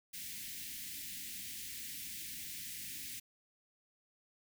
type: band-stop noise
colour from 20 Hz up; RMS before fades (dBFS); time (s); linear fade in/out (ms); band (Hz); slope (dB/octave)
white; -45; 0.13-3.2; 10; 310 to 1800; 48
effects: none